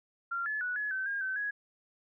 sine tone with pitch steps, 1383 / 1720 / 1474 / 1696 / 1536 / 1619 / 1534 / 1667 Hz, F6 / A6 / F#6 / G#6 / G6 / G#6 / G6 / G#6, -17 / -40 / -7 / +36 / -36 / -45 / -38 / +6 cents, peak -31 dBFS, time 0.31-1.51 s, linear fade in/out 10 ms, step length 150 ms, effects none

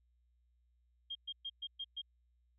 sine tone bursts, 3218 Hz, G7, 45 cents sharp, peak -39 dBFS, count 6, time 1.1-2.018 s, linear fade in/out 10 ms, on 53 ms, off 120 ms, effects added 60 Hz sine -70 dBFS peak until 2.58 s

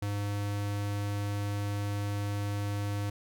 square tone, 102 Hz, G#2, 31 cents flat, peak -31 dBFS, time 0.02-3.1 s, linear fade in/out 5 ms, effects none

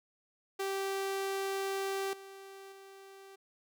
sawtooth tone with level steps, 389.7 Hz, G4, 10 cents flat, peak -29 / -44 / -47 dBFS, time 0.59-3.36 s, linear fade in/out 10 ms, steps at 2.13 / 2.72 s, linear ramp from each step 2 ms, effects none

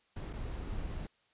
brown noise with dropouts, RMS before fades -39 dBFS, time 0.16-1.07 s, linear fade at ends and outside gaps 5 ms, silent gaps 0.331-0.334 s, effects white hiss -71 dBFS RMS until 1.33 s + resampled to 8000 Hz

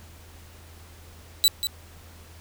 sawtooth tone with echo, 3951 Hz, B7, in tune, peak -12 dBFS, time 1.44-1.48 s, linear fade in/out 0 ms, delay 190 ms, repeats 1, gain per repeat -9 dB, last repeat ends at 1.67 s, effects added 82 Hz sine -47 dBFS peak until 2.4 s + pink hiss -51 dBFS RMS until 2.4 s

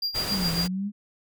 triangle tone with tremolo, 4777 Hz, D8, 29 cents sharp, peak -22 dBFS, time 0.02-0.68 s, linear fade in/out 5 ms, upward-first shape triangle, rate 7.3 Hz, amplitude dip 85%
pink noise, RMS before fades -32 dBFS, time 0.14-0.68 s, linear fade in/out 20 ms
sine exponential two-way sweep, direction down then up, 210 to 163.2 to 210 Hz, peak -26 dBFS, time 0.29-0.92 s, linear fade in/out 50 ms, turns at 0.51 s
effects none

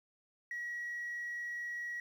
sine tone with frequency modulation, 1915 Hz, A#6, 46 cents sharp, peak -36 dBFS, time 0.51-2 s, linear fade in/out 2 ms, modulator 24.4 Hz, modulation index 0.3, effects tanh soft clip ceiling -35 dBFS + 11-bit

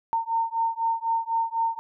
sine beating tone pair, 910 / 914 Hz, A#5 / A#5, -42 / -34 cents, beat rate 4 Hz, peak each -26 dBFS, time 0.13-1.79 s, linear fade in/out 0 ms, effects none

